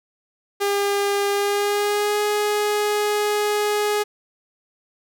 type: tone with pitch glide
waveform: sawtooth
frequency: 403 to 417.2 Hz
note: G4 to G#4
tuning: +48 to +8 cents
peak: -15 dBFS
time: 0.6-4.04 s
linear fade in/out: 20 ms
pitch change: +60 cents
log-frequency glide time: 1.31-2.21 s
effects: none